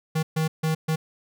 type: tone bursts at uneven times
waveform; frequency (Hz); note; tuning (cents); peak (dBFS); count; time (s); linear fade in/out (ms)
square; 158.4; D#3; +31; -22; 4; 0.15-0.23 / 0.36-0.48 / 0.63-0.75 / 0.88-0.96; 10
effects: none